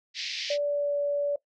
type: band-pass noise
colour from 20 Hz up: white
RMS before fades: -34 dBFS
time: 0.14-0.58 s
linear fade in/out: 50 ms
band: 2000 to 5300 Hz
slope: 48 dB/octave
type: tone with pitch glide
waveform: sine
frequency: 580 to 575.3 Hz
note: D5 to D5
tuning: -22 to -36 cents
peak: -24 dBFS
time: 0.5-1.36 s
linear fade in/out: 5 ms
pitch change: -14 cents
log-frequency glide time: 0.62-0.97 s
effects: noise-tail reverb RT60 0.1 s tail -18 dB re dry